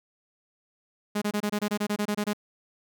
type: tone bursts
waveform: sawtooth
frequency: 207.7 Hz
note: G#3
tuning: in tune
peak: -21 dBFS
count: 13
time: 1.15-2.334 s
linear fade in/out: 10 ms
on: 68 ms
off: 25 ms
effects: none